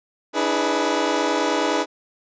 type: chord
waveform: 20% pulse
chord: E dominant seventh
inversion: third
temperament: equal with one note detuned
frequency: 293.7 / 323.2 / 415.3 / 493.9 Hz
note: D4 / E4 / G#4 / B4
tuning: 0 / -34 / 0 / 0 cents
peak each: -20 dBFS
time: 0.33-1.86 s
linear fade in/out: 50 ms
effects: resampled to 16000 Hz